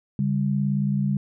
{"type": "tone pair together", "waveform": "sine", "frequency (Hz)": [141.3, 199.83], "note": ["C#3", "G3"], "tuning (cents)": [34, 34], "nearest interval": "tritone", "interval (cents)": 600, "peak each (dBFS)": -23, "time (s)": [0.19, 1.17], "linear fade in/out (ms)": 2, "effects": []}